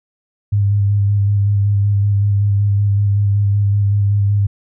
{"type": "tone with vibrato", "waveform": "sine", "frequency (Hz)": 101.3, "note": "G#2", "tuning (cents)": -43, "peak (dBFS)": -11, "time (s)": [0.52, 4.47], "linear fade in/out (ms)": 10, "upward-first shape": "square", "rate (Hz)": 5.3, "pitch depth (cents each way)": 18, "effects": []}